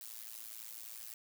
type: noise with amplitude modulation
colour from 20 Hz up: blue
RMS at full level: -44 dBFS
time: 0.01-1.14 s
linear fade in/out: 2 ms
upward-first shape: sine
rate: 112 Hz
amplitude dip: 100%
effects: none